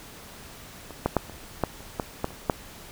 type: clicks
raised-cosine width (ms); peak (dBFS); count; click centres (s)
1; -25 / -8 / -6 / -28 / -8 / -30 / -12 / -11 / -29 / -6; 10; 0.907 / 1.06 / 1.167 / 1.297 / 1.637 / 1.806 / 1.998 / 2.244 / 2.306 / 2.498
effects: pink hiss -45 dBFS RMS until 2.91 s